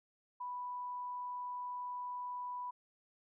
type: tone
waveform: sine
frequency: 987.8 Hz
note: B5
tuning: in tune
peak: -39 dBFS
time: 0.4-2.71 s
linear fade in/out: 10 ms
effects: none